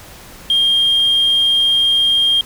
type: tone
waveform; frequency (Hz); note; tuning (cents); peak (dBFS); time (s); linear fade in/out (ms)
triangle; 3213; G7; +42; -8; 0.5-2.41; 2
effects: tanh soft clip ceiling -7 dBFS + pink hiss -38 dBFS RMS until 2.45 s